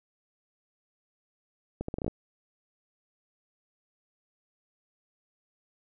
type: accelerating click train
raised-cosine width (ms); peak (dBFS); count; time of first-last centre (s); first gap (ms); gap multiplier
2; -19; 8; 1.81-2.08; 74; 0.77
effects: none

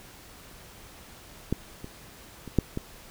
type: clicks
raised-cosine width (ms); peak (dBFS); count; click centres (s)
3; -12 / -24 / -26 / -7 / -17; 5; 1.526 / 1.844 / 2.477 / 2.587 / 2.774
effects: pink hiss -49 dBFS RMS until 3.1 s

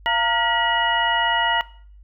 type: tone cluster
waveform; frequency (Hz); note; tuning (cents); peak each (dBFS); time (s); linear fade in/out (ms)
sine; 686 / 924 / 1416 / 1927 / 2904; F5 / A#5 / F6 / B6 / F#7; -31 / -16 / +23 / -43 / -33; -28 / -22 / -28 / -23 / -25; 0.06-1.61; 0
effects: noise-tail reverb RT60 0.5 s tail -19 dB re dry + added 50 Hz sine -43 dBFS peak until 2.03 s

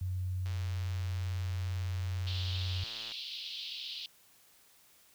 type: tone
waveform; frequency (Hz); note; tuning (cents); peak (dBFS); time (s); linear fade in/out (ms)
sine; 91.8; F#2; -13; -32; 0.01-2.84; 5
type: click train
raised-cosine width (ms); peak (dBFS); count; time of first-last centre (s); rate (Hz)
0.2; -31; 304; 0.46-3.118; 114
type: band-pass noise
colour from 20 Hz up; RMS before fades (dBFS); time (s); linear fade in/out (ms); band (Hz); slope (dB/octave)
pink; -42; 2.27-4.06; 2; 2900 to 4600; 48
effects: white hiss -63 dBFS RMS until 5.14 s

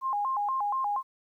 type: tone with vibrato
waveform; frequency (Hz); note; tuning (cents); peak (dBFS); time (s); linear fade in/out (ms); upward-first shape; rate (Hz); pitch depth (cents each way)
sine; 932.3; A#5; 0; -26; 0.01-1.03; 50; square; 4.2; 220
effects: 11-bit

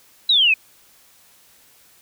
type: exponential sweep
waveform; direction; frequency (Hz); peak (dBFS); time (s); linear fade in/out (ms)
sine; down; 4000 to 2467; -12; 0.29-0.54; 5
effects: white hiss -53 dBFS RMS until 2.01 s

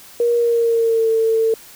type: tone with pitch glide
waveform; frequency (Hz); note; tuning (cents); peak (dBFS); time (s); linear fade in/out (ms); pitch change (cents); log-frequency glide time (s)
sine; 473.8 to 448.2; A#4 to A4; +28 to +32; -13; 0.2-1.54; 2; -96; 0.36-1.1
effects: white hiss -42 dBFS RMS until 1.75 s

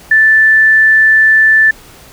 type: tone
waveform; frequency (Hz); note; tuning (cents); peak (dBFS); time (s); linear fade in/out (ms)
sine; 1760; A6; 0; -4; 0.11-1.71; 5
effects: pink hiss -38 dBFS RMS until 2.12 s

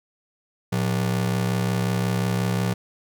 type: ring-modulated tone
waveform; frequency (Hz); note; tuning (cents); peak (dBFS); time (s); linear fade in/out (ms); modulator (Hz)
45% pulse; 146.3; D3; -6; -18; 0.72-2.74; 10; 32.8
effects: none

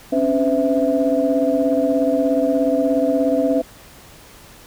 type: tone cluster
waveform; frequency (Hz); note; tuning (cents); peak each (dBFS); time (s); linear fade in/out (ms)
sine; 267.6 / 284.4 / 508 / 659; C4 / C#4 / B4 / E5; +39 / +45 / +49 / -1; -20; 0.12-3.62; 10
effects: tanh soft clip ceiling -5 dBFS + pink hiss -44 dBFS RMS until 4.66 s

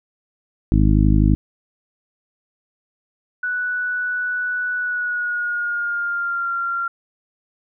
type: harmonic tone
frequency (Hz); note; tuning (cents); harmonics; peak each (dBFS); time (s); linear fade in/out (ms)
51.91; G#1; 0; 1 / 2 / 3 / 4 / 5 / 6; -15 / -18 / -20 / -21 / -22 / -23; 0.72-1.35; 0
type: tone with pitch glide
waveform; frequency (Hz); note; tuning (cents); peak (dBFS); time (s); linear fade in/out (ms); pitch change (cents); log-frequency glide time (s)
sine; 1480 to 1380.9; F#6 to F6; 0 to -20; -20; 3.43-6.88; 5; -120; 4.76-6.5
effects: none

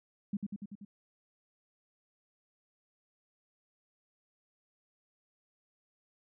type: tone with echo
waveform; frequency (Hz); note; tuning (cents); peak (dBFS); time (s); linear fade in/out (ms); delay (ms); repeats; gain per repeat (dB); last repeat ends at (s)
sine; 202.8; G#3; -41; -30; 0.33-0.37; 5; 96; 5; -3; 0.85
effects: none

